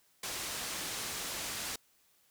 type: low-pass noise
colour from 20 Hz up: white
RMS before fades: -39 dBFS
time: 0.23-1.76 s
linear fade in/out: 5 ms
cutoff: 8700 Hz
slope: 12 dB/octave
effects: white hiss -69 dBFS RMS until 2.3 s